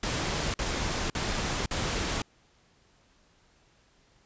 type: noise bursts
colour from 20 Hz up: pink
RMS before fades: -30 dBFS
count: 4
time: 0.03-2.22 s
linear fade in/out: 2 ms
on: 510 ms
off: 50 ms
effects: pink hiss -64 dBFS RMS until 4.25 s + resampled to 16000 Hz